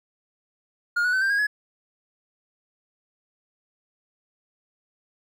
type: tone with pitch steps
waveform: triangle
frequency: 1422 / 1472.1 / 1524.1 / 1577.8 / 1633.4 / 1691.1 Hz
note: F6 / F#6 / G6 / G6 / G#6 / G#6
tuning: +31 / -9 / -49 / +11 / -29 / +31 cents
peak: -18 dBFS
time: 0.96-1.47 s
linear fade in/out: 10 ms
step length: 85 ms
effects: none